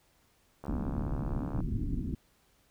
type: click train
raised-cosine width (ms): 1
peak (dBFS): -28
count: 69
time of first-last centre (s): 0.64-1.605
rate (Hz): 70.5
type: low-pass noise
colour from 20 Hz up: pink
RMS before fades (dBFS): -33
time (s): 0.68-2.15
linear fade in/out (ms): 5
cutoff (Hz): 320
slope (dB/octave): 48
effects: pink hiss -68 dBFS RMS until 2.7 s